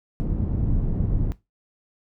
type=low-pass noise; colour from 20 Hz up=pink; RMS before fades=-23 dBFS; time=0.2-1.32 s; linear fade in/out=0 ms; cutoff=200 Hz; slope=12 dB/octave; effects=noise-tail reverb RT60 0.2 s tail -17 dB re dry